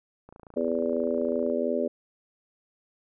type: click train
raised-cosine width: 1 ms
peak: -33 dBFS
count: 35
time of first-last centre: 0.29-1.5 s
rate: 28.1 Hz
type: harmonic tone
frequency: 83 Hz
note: E2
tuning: 12 cents sharp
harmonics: 3 / 4 / 5 / 6 / 7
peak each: -30 / -34 / -30 / -32 / -29 dBFS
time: 0.56-1.88 s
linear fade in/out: 10 ms
effects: none